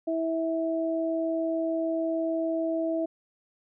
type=tone pair together; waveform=sine; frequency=326.2 / 652.9 Hz; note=E4 / E5; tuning=-18 / -17 cents; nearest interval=octave; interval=1201 cents; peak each=-28 dBFS; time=0.07-3.06 s; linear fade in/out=10 ms; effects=none